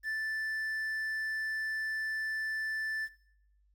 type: tone with quantisation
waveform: triangle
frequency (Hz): 1760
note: A6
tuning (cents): 0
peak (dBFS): -30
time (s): 0.03-3.09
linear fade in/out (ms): 50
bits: 10
effects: noise-tail reverb RT60 0.7 s tail -18 dB re dry + added 50 Hz sine -65 dBFS peak until 3.74 s